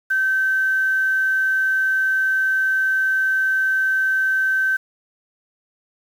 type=tone with quantisation; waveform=sine; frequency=1545 Hz; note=G6; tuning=26 cents flat; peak=-16 dBFS; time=0.1-4.77 s; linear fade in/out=10 ms; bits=7; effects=none